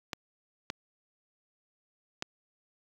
clicks, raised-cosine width 0.2 ms, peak -15 dBFS, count 3, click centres 0.132 / 0.701 / 2.224 s, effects high-pass 60 Hz 12 dB/octave + 8-bit

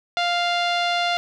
sawtooth tone with low-pass filter, 698.5 Hz, F5, in tune, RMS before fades -22 dBFS, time 0.17-1.17 s, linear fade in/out 0 ms, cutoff 3800 Hz, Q 2.4, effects none

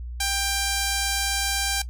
5% pulse tone, 791 Hz, G5, 15 cents sharp, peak -11 dBFS, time 0.2-1.82 s, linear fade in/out 5 ms, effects noise-tail reverb RT60 0.1 s tail -17 dB re dry + added 60 Hz sine -31 dBFS peak until 1.89 s

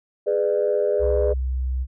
sine chord, G# diminished, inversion none, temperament just, 415.3 / 498.4 / 598 Hz, G#4 / B4 / D5, 0 / +16 / +31 cents, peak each -21 / -23 / -22 dBFS, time 0.26-1.34 s, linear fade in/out 20 ms
sine tone, 64.2 Hz, C2, 32 cents flat, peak -21 dBFS, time 0.99-1.87 s, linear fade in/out 50 ms
effects tanh soft clip ceiling -10 dBFS

